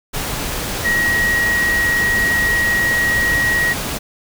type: tone in noise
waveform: sine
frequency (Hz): 1899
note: A#6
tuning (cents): +32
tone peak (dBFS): -14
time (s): 0.84-3.74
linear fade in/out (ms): 20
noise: pink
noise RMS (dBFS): -23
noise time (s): 0.13-3.99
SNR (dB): +6
effects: none